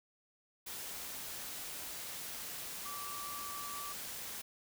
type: tone in noise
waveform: sine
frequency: 1159 Hz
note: D6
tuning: 23 cents flat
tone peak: -44 dBFS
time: 2.85-3.93 s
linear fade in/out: 10 ms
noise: white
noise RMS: -44 dBFS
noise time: 0.66-4.42 s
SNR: -3 dB
effects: none